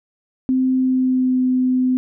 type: tone with pitch glide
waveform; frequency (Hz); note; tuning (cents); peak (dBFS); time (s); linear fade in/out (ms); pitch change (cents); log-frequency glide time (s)
sine; 259 to 255; C4 to C4; -17 to -44; -14; 0.49-1.97; 0; -27; 0.77-1.41
effects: none